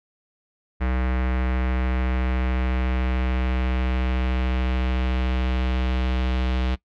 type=tone with low-pass filter sweep; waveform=square; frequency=63.3 Hz; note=B1; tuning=43 cents sharp; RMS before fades=-23 dBFS; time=0.8-6.76 s; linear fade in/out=20 ms; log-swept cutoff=2000 to 3300 Hz; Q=1.8; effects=noise-tail reverb RT60 0.1 s tail -20 dB re dry